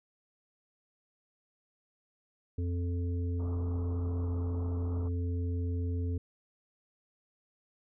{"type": "harmonic tone", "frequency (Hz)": 87.31, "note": "F2", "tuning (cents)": 0, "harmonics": [1, 3, 5], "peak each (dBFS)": [-30, -40, -44], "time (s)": [2.58, 6.18], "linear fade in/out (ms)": 5}
{"type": "low-pass noise", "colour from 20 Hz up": "pink", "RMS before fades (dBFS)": -48, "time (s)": [3.39, 5.09], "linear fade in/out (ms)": 10, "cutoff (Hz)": 1300, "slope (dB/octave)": 96}
{"effects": []}